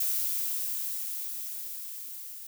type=noise with level ramp; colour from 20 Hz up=violet; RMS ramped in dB=-28 to -43 dBFS; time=0-2.47 s; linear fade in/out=5 ms; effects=none